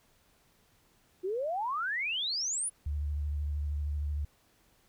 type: exponential sweep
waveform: sine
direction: up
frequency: 352 to 10400 Hz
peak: -30 dBFS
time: 1.23-2.7 s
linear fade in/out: 20 ms
type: tone with vibrato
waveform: sine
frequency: 73.42 Hz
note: D2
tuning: in tune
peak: -30 dBFS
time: 2.86-4.25 s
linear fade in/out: 5 ms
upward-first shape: sine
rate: 13 Hz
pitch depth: 33 cents each way
effects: pink hiss -67 dBFS RMS until 4.88 s